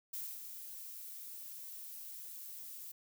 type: noise with ADSR envelope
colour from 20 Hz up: violet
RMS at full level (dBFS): -41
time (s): 0.13-2.92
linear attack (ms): 8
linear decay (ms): 250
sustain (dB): -7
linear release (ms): 7
effects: none